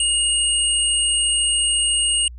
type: tone pair together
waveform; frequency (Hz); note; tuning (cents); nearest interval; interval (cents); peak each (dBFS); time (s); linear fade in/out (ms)
sine; 2859 / 8567; F7 / C9; +40 / +40; octave + perfect fifth; 1900; -19; 0-2.28; 2
effects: added 60 Hz sine -34 dBFS peak until 2.38 s